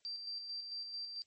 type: tone with tremolo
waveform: sine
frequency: 4699 Hz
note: D8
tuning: in tune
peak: -39 dBFS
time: 0.05-1.22 s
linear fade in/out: 0 ms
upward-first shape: square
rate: 4.5 Hz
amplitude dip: 40%
effects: white hiss -75 dBFS RMS until 1.26 s + MP3 32 kbps